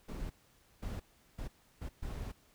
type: noise bursts at uneven times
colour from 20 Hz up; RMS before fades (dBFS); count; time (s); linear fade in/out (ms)
brown; -40; 5; 0.08-0.3 / 0.82-1 / 1.38-1.48 / 1.81-1.89 / 2.02-2.32; 10
effects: pink hiss -67 dBFS RMS until 2.54 s